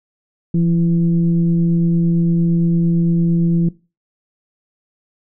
sine tone with frequency modulation, 169.4 Hz, E3, 48 cents sharp, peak -12 dBFS, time 0.54-3.69 s, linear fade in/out 5 ms, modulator 165 Hz, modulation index 0.54, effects noise-tail reverb RT60 0.3 s tail -20 dB re dry

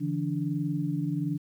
sine tone cluster, 146.3 / 167.5 / 291 Hz, D3 / E3 / D4, -6 / +28 / -16 cents, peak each -31 dBFS, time 0-1.38 s, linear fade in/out 20 ms, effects 10-bit

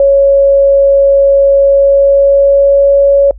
sine tone with pitch glide, 554.4 to 558.9 Hz, C#5 to C#5, 0 to +14 cents, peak -3 dBFS, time 0-3.31 s, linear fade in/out 2 ms, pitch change +14 cents, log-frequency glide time 1.56-2.94 s, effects noise-tail reverb RT60 0.1 s tail -26 dB re dry + added 50 Hz sine -27 dBFS peak until 3.38 s

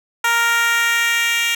10% pulse tone with high-pass filter sweep, 466.2 Hz, A#4, in tune, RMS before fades -17 dBFS, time 0.24-1.55 s, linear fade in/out 5 ms, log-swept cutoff 1100 to 2500 Hz, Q 1.8, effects none

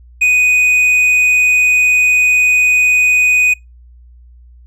sine tone with tanh clipping, 2489 Hz, D#7, in tune, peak -9 dBFS, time 0.21-3.54 s, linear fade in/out 10 ms, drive 6 dB, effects noise-tail reverb RT60 0.2 s tail -26 dB re dry + added 60 Hz sine -38 dBFS peak until 4.66 s

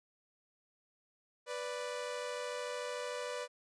sawtooth tone pair together, 493.9 / 587.3 Hz, B4 / D5, 0 / 0 cents, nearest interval minor third, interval 300 cents, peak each -36 / -38 dBFS, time 1.46-3.48 s, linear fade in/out 50 ms, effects resampled to 22050 Hz

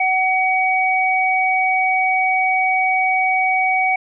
sine tone pair together, 750 / 2260 Hz, F#5 / C#7, +23 / +33 cents, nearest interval octave + perfect fifth, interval 1910 cents, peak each -17 dBFS, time 0-3.96 s, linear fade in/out 5 ms, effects none

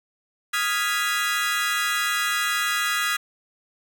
30% pulse chord, F half-diminished seventh, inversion third, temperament equal, 1244.5 / 1396.9 / 1661.2 / 1975.5 Hz, Eb6 / F6 / Ab6 / Cb7, 0 / 0 / 0 / 0 cents, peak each -25 / -26 / -24 / -25 dBFS, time 0.53-3.17 s, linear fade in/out 10 ms, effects none

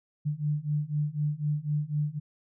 sine beating tone pair, 146.83 / 150.83 Hz, D3 / D3, 0 / +47 cents, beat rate 4 Hz, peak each -30 / -29 dBFS, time 0.25-2.2 s, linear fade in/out 20 ms, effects none

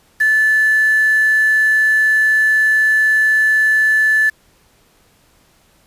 sine tone with quantisation, 1742 Hz, A6, 18 cents flat, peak -10 dBFS, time 0.2-4.3 s, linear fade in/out 10 ms, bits 5, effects pink hiss -54 dBFS RMS until 5.86 s + resampled to 32000 Hz

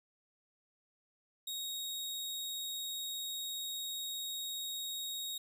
sawtooth tone, 3763 Hz, A#7, 16 cents sharp, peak -35 dBFS, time 1.47-5.38 s, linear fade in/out 5 ms, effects none

